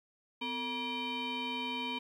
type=tone with frequency modulation; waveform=sine; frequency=1661.2 Hz; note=G#6; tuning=in tune; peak=-33 dBFS; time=0.41-1.99 s; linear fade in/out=10 ms; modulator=704 Hz; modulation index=2.5; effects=tanh soft clip ceiling -29 dBFS + 11-bit